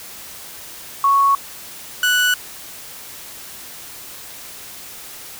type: tone pair in turn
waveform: sine / 30% pulse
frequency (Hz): 1108.7 / 1479.9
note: C#6 / F#6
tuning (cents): 0 / 0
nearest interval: perfect fourth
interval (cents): 500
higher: second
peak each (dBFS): -11 / -11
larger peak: neither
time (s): 1.04-1.35 / 2.03-2.34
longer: neither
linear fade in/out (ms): 2
effects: white hiss -36 dBFS RMS until 5.39 s